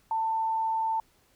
sine tone, 892 Hz, A5, 23 cents sharp, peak -25 dBFS, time 0.11-1 s, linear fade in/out 2 ms, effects pink hiss -65 dBFS RMS until 1.35 s

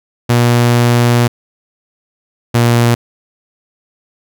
sawtooth tone pair in turn, 120 / 118.62 Hz, B2 / A#2, -49 / +31 cents, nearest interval unison, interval 20 cents, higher first, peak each -4 dBFS, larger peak neither, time 0.29-1.28 / 2.54-2.95 s, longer first, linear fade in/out 10 ms, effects none

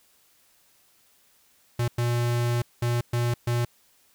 square tone bursts at uneven times, 119.8 Hz, A#2, 48 cents sharp, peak -23 dBFS, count 5, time 1.79-1.88 / 1.98-2.62 / 2.82-3.01 / 3.13-3.34 / 3.47-3.65 s, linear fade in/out 5 ms, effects white hiss -62 dBFS RMS until 4.14 s

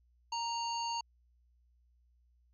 harmonic tone with a mistuned harmonic, 932.3 Hz, A#5, in tune, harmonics 1 / 3 / 5 / 7, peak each -35 / -44 / -41 / -47 dBFS, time 0.32-1.01 s, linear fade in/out 5 ms, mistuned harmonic 5, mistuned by -53 cents, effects added 60 Hz sine -66 dBFS peak until 2.53 s

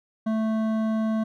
triangle tone with hard clipping, 220 Hz, A3, in tune, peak -24 dBFS, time 0.26-1.24 s, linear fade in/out 10 ms, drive 15 dB, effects none

